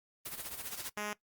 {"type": "noise with tremolo", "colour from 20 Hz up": "white", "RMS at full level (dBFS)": -39, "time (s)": [0.25, 0.9], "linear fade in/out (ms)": 10, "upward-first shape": "sine", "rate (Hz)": 15, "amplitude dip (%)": 70}
{"type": "tone", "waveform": "5% pulse", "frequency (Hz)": 208.8, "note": "G#3", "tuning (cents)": 10, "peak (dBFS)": -25, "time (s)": [0.97, 1.13], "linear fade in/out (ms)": 2}
{"effects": ["noise-tail reverb RT60 0.1 s tail -18 dB re dry", "Opus 32 kbps"]}